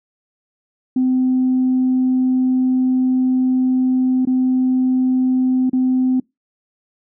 sine tone with dropouts, 256.6 Hz, C4, 34 cents flat, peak -12 dBFS, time 0.96-6.2 s, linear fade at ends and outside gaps 5 ms, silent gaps 4.252-4.271 / 5.697-5.731 s, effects noise-tail reverb RT60 0.2 s tail -26 dB re dry + tanh soft clip ceiling -9 dBFS

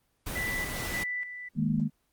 pink noise, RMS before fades -35 dBFS, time 0.26-1.04 s, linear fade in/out 10 ms
sine tone with tremolo, 1981 Hz, B6, 5 cents sharp, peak -30 dBFS, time 0.35-1.49 s, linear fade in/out 10 ms, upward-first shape square, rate 1.7 Hz, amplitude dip 60%
sine chord, D# suspended fourth, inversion none, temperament equal, 155.56 / 207.7 / 233.1 Hz, D#3 / G#3 / A#3, 0 / 0 / 0 cents, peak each -29 dBFS, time 1.55-1.9 s, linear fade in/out 50 ms
effects pink hiss -73 dBFS RMS until 2.12 s + Opus 24 kbps

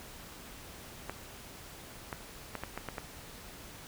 clicks, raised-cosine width 0.5 ms, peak -21 dBFS, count 7, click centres 1.096 / 2.128 / 2.553 / 2.636 / 2.776 / 2.887 / 2.982 s, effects pink hiss -49 dBFS RMS until 3.87 s

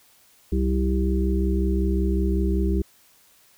harmonic tone with a mistuned harmonic, 65.41 Hz, C2, in tune, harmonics 1 / 3 / 5 / 6, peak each -21 / -26 / -28 / -29 dBFS, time 0.52-2.82 s, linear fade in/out 5 ms, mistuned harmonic 3, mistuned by -54 cents, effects white hiss -57 dBFS RMS until 3.57 s

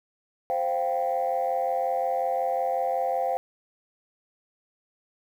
sine chord, C suspended fourth, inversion none, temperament equal, 523.3 / 698.5 / 784 Hz, C5 / F5 / G5, 0 / 0 / 0 cents, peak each -27 dBFS, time 0.5-3.37 s, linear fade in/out 0 ms, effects tanh soft clip ceiling -17 dBFS + 9-bit

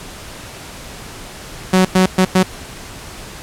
sawtooth tone bursts at uneven times, 186.1 Hz, F#3, 10 cents sharp, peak -5 dBFS, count 4, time 1.73-1.85 / 1.95-2.06 / 2.18-2.25 / 2.35-2.43 s, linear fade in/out 5 ms, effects pink hiss -33 dBFS RMS until 3.42 s + low-pass 11000 Hz 12 dB/octave

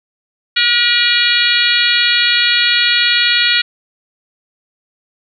harmonic tone, 479.5 Hz, A#4, 49 cents sharp, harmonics 3 / 4 / 5 / 6 / 7 / 8 / 9, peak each -18 / -18 / -18 / -18 / -18 / -18 / -18 dBFS, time 0.56-3.62 s, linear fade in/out 10 ms, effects none

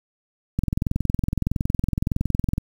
click train, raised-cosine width 5 ms, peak -9 dBFS, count 44, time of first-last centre 0.59-2.581 s, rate 21.6 Hz, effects 7-bit

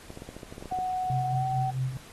clicks, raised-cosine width 2 ms, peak -27 dBFS, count 12, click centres 0.104 / 0.174 / 0.221 / 0.29 / 0.366 / 0.432 / 0.525 / 0.581 / 0.625 / 0.657 / 0.723 / 0.788 s
sine tone with pitch glide, 740 to 760.4 Hz, F#5 to F#5, 0 to +47 cents, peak -27 dBFS, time 0.71-1.71 s, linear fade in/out 10 ms, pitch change +47 cents, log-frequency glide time 1.27-1.45 s
sine tone with tremolo, 130 Hz, C3, 11 cents flat, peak -25 dBFS, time 1.1-1.97 s, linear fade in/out 0 ms, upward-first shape sine, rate 4.5 Hz, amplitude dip 60%
effects pink hiss -50 dBFS RMS until 2.12 s + AAC 32 kbps

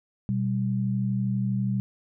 sine tone pair together, 123.2 / 195.57 Hz, B2 / G3, -4 / -4 cents, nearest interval minor sixth, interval 800 cents, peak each -26 dBFS, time 0.29-1.8 s, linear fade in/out 0 ms, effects none

